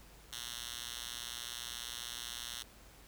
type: tone with high-pass filter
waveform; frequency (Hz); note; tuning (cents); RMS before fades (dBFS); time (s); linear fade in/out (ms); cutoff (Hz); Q
5% pulse; 120; B2; -49; -44; 0.32-2.63; 10; 3100; 1.2
effects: added 50 Hz sine -59 dBFS peak until 3.07 s + pink hiss -59 dBFS RMS until 3.07 s